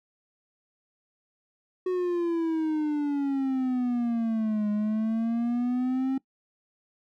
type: exponential two-way sweep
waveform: triangle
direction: down then up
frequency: 370 to 207.7 to 268.3 Hz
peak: -22 dBFS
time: 1.86-6.18 s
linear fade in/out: 5 ms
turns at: 4.7 s
effects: noise-tail reverb RT60 0.1 s tail -21 dB re dry